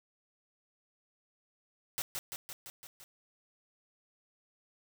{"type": "noise with echo", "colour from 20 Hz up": "white", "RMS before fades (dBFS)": -35, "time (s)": [1.98, 2.02], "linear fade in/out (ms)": 0, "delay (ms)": 170, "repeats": 6, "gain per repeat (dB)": -3, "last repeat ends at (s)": 3.04, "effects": []}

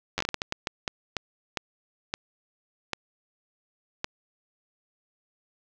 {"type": "slowing click train", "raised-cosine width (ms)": 0.2, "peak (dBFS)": -10, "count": 16, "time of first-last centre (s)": [0.18, 4.044], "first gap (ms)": 10, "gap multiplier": 1.4, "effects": ["low-pass 7000 Hz 12 dB/octave", "7-bit"]}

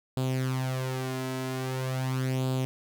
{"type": "tone with flanger", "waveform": "sawtooth", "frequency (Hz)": 130, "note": "C3", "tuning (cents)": -11, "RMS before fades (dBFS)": -30, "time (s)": [0.17, 2.65], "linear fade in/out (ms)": 0, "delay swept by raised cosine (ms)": [0.25, 3.05], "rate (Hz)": 0.43, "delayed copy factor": 0.65, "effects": []}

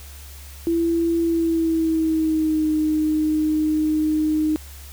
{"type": "tone with pitch glide", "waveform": "sine", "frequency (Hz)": [334.6, 308.6], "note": ["E4", "D#4"], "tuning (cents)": [26, -14], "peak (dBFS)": -17, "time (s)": [0.67, 4.56], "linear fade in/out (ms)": 0, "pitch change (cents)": -140, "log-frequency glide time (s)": [1.21, 2.71], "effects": ["added 70 Hz sine -38 dBFS peak until 4.92 s", "white hiss -44 dBFS RMS until 4.92 s"]}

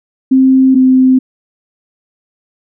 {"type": "tone pair in turn", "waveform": "sine", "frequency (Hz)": [262.9, 259.1], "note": ["C4", "C4"], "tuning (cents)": [8, -17], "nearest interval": "unison", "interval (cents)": 25, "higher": "first", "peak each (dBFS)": -4, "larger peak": "neither", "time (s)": [[0.31, 0.75], [0.75, 1.19]], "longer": "neither", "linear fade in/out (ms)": 10, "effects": []}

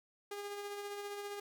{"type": "tone with tremolo", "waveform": "sawtooth", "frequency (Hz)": 407.2, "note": "G#4", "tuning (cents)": -34, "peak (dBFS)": -36, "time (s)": [0.31, 1.4], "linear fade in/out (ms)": 5, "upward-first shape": "sine", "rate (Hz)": 15, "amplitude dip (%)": 35, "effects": []}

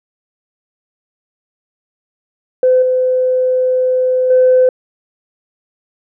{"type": "tone with level steps", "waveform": "sine", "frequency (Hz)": 510, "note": "C5", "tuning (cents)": -44, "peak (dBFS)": [-6, -10, -5], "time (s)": [2.63, 4.69], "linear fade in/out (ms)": 2, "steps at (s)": [2.82, 4.3], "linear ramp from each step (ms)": 5, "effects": ["tanh soft clip ceiling -2 dBFS"]}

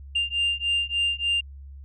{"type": "beating tone pair", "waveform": "sine", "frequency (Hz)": [2794, 2797.4], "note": ["F7", "F7"], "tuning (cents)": [0, 2], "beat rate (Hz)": 3.4, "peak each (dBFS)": -24, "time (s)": [0.15, 1.41], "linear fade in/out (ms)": 10, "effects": ["tanh soft clip ceiling -18 dBFS", "added 69 Hz sine -39 dBFS peak until 1.84 s"]}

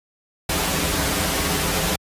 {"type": "noise with comb filter", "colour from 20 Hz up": "pink", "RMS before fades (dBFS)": -21, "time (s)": [0.49, 1.96], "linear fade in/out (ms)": 5, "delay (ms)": 8.5, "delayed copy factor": -0.8, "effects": ["high-pass 60 Hz 12 dB/octave", "resampled to 32000 Hz"]}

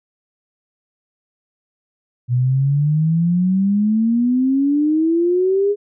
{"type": "exponential sweep", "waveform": "sine", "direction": "up", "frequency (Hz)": [120.8, 415.3], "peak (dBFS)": -13, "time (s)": [2.28, 5.76], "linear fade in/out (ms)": 50, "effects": []}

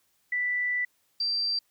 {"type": "tone pair in turn", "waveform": "sine", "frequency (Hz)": [1975.5, 4699], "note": ["B6", "D8"], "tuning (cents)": [0, 0], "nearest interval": "octave + minor third", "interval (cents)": 1500, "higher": "second", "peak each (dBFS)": -25, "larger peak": "neither", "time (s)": [[0.32, 0.85], [1.2, 1.59]], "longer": "first", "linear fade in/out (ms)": 5, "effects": ["white hiss -70 dBFS RMS until 1.7 s"]}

